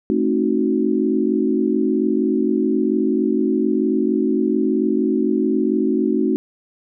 sine chord, A diminished seventh, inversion none, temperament equal with one note detuned, 220 / 266.8 / 311.1 / 370 Hz, A3 / C4 / Eb4 / Gb4, 0 / +34 / 0 / 0 cents, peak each -21 dBFS, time 0.1-6.36 s, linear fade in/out 0 ms, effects none

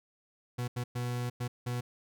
40% pulse tone bursts at uneven times, 122.3 Hz, B2, 16 cents flat, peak -31 dBFS, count 5, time 0.58-0.68 / 0.76-0.84 / 0.95-1.3 / 1.4-1.48 / 1.66-1.81 s, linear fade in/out 10 ms, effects none

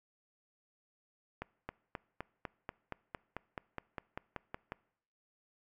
accelerating click train, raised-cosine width 0.5 ms, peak -24 dBFS, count 16, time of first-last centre 1.42-4.721 s, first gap 270 ms, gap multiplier 0.97, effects noise-tail reverb RT60 0.7 s tail -23 dB re dry

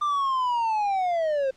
triangle linear sweep, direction down, 1200 to 519 Hz, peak -20 dBFS, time 0.01-1.51 s, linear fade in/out 10 ms, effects pink hiss -59 dBFS RMS until 1.56 s + low-pass 7000 Hz 12 dB/octave

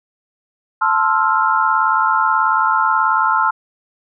sine chord, F major seventh, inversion first, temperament equal, 880 / 1046.5 / 1318.5 / 1396.9 Hz, A5 / C6 / E6 / F6, 0 / 0 / 0 / 0 cents, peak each -18 dBFS, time 0.81-3.51 s, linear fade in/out 10 ms, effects none

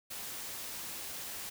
white noise, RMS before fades -42 dBFS, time 0.1-1.5 s, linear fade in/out 10 ms, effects none

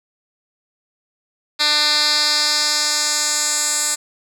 10% pulse tone with band-pass filter sweep, 298.5 Hz, D4, 28 cents sharp, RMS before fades -18 dBFS, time 1.59-3.96 s, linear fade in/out 20 ms, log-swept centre 4000 to 8000 Hz, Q 2.4, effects none

